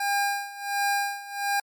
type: tone with tremolo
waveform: 25% pulse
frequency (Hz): 805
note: G5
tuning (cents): +46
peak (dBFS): -18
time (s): 0-1.6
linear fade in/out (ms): 5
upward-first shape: sine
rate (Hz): 1.4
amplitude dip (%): 85
effects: MP3 96 kbps